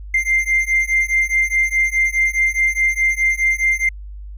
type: beating tone pair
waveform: triangle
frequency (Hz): 2093 / 2097.8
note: C7 / C7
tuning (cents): 0 / +4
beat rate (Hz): 4.8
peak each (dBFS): -15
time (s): 0.14-3.89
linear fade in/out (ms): 5
effects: tanh soft clip ceiling -8 dBFS + added 50 Hz sine -30 dBFS peak until 4.37 s